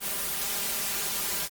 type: noise with comb filter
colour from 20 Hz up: white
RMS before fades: -30 dBFS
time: 0-1.49 s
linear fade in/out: 50 ms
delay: 5 ms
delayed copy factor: +0.85
effects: Opus 24 kbps